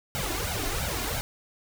pink noise with flanger, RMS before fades -30 dBFS, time 0.15-1.21 s, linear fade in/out 0 ms, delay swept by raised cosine 1.3 to 2.9 ms, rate 2.9 Hz, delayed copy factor +0.85, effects none

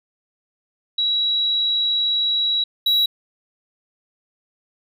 sine / triangle tone pair in turn, 3887 / 3887 Hz, B7 / B7, -28 / -28 cents, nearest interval unison, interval 0 cents, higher neither, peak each -17 / -13 dBFS, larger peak second, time 0.98-2.64 / 2.86-3.06 s, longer first, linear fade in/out 5 ms, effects none

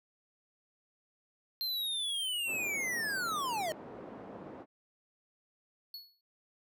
square linear sweep, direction down, 4186 to 602 Hz, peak -33 dBFS, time 1.61-3.72 s, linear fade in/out 0 ms
pink band-pass noise, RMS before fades -47 dBFS, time 2.45-4.66 s, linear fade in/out 50 ms, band 220 to 770 Hz, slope 12 dB/octave
square tone with exponential decay, 4382 Hz, C#8, 21 cents flat, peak -40 dBFS, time 5.94-6.21 s, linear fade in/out 2 ms, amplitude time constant 58 ms
effects none

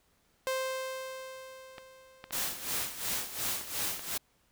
sawtooth tone with exponential decay, 523.3 Hz, C5, in tune, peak -25 dBFS, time 0.47-2.96 s, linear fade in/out 0 ms, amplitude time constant 540 ms
clicks, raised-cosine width 0.3 ms, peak -26 dBFS, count 7, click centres 1.782 / 2.241 / 2.308 / 3.184 / 3.612 / 3.807 / 3.994 s
white noise with tremolo, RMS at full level -32 dBFS, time 2.32-4.18 s, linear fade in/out 10 ms, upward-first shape sine, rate 2.8 Hz, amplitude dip 75%
effects pink hiss -70 dBFS RMS until 4.51 s

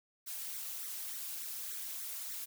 blue noise with flanger, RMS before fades -42 dBFS, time 0.26-2.46 s, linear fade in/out 20 ms, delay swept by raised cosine 0.5 to 3.8 ms, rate 3.4 Hz, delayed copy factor +0.9, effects none

